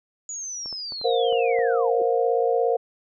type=linear sweep; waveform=sine; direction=down; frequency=6890 to 331.7 Hz; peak=-30 dBFS; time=0.29-2.02 s; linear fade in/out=2 ms
type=clicks; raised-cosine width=1 ms; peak=-28 dBFS; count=6; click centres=0.659 / 0.727 / 0.922 / 1.014 / 1.326 / 1.589 s
type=chord; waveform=sine; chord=Bb suspended second; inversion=none; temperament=equal with one note detuned; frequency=466.2 / 523.3 / 711.1 Hz; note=Bb4 / C5 / F5; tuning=0 / 0 / +31 cents; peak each=-21 / -24 / -25 dBFS; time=1.04-2.77 s; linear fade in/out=10 ms
effects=none